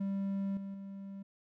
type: tone with level steps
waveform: triangle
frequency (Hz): 196.3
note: G3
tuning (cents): +3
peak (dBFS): -30 / -37 / -40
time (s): 0-1.23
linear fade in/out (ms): 10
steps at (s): 0.57 / 0.74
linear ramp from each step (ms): 2
effects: none